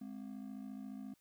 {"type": "ring-modulated tone", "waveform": "triangle", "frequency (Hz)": 233.9, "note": "A#3", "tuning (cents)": 6, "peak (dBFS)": -39, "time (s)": [0.01, 1.14], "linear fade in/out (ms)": 5, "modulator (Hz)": 27.2, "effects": ["white hiss -75 dBFS RMS until 1.2 s"]}